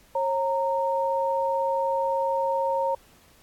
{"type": "tone pair together", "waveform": "sine", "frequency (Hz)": [542.1, 924], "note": ["C#5", "A#5"], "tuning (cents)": [-39, -16], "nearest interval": "major sixth", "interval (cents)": 923, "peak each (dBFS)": -25, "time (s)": [0.15, 2.95], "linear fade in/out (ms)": 5, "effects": ["pink hiss -57 dBFS RMS until 3.42 s", "AAC 64 kbps"]}